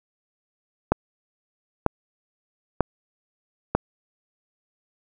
click train, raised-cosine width 1 ms, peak -3 dBFS, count 4, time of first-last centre 0.92-3.75 s, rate 1.06 Hz, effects none

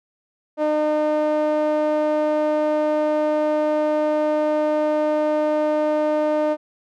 sawtooth tone with band-pass filter, 303.8 Hz, D#4, 41 cents flat, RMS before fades -20 dBFS, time 0.57-6.57 s, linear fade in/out 50 ms, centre 610 Hz, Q 2.3, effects none

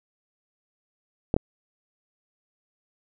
clicks, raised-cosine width 2 ms, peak -8 dBFS, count 2, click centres 1.341 / 1.365 s, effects none

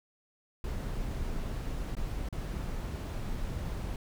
brown noise with dropouts, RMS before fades -35 dBFS, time 0.64-3.96 s, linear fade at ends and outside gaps 2 ms, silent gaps 1.952-1.967 / 2.288-2.326 s, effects none

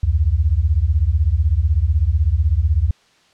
sine beating tone pair, 69.5 / 85.5 Hz, C#2 / F2, +5 / -36 cents, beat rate 16 Hz, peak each -16 dBFS, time 0.03-2.91 s, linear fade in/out 5 ms, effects white hiss -55 dBFS RMS until 3.33 s + low-pass 5000 Hz 12 dB/octave

